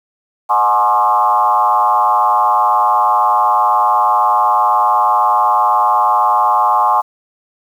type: tone with frequency modulation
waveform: sine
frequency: 959 Hz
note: A#5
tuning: 49 cents sharp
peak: -9 dBFS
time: 0.49-7.02 s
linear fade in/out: 20 ms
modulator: 112 Hz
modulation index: 2
effects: 7-bit